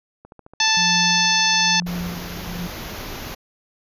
click train, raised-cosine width 1 ms, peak -28 dBFS, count 23, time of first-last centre 0.25-1.821 s, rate 14 Hz
harmonic tone, 880 Hz, A5, in tune, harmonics 1 / 2 / 3 / 4 / 5 / 6 / 7, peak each -23 / -23 / -23 / -23 / -23 / -23 / -23 dBFS, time 0.6-1.8 s, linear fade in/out 2 ms
sine tone with tremolo, 175.4 Hz, F3, 8 cents sharp, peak -24 dBFS, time 0.77-2.67 s, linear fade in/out 0 ms, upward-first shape sine, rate 1.1 Hz, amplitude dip 75%
pink band-stop noise, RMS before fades -32 dBFS, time 1.86-3.35 s, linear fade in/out 10 ms, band 6700 to 11000 Hz, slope 96 dB/octave
effects resampled to 32000 Hz

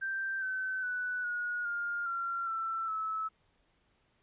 sine tone with pitch steps, 1568 / 1526.9 / 1486.8 / 1447.9 / 1409.9 / 1372.9 / 1336.9 / 1301.9 Hz, G6 / G6 / F#6 / F#6 / F6 / F6 / E6 / E6, 0 / -46 / +8 / -38 / +16 / -30 / +24 / -22 cents, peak -32 dBFS, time 0.01-3.29 s, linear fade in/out 20 ms, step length 410 ms, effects pink hiss -72 dBFS RMS until 4.22 s + resampled to 8000 Hz

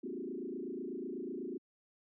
sine tone with frequency modulation, 308.9 Hz, D#4, 12 cents flat, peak -37 dBFS, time 0.03-1.58 s, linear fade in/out 10 ms, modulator 28.1 Hz, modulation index 3.1, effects high-pass 200 Hz 12 dB/octave

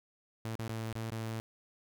sawtooth tone with dropouts, 112.2 Hz, A2, 34 cents sharp, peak -32 dBFS, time 0.45-1.4 s, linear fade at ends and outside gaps 0 ms, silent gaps 0.554-0.592 / 0.679-0.694 / 0.927-0.954 / 1.103-1.119 s, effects none

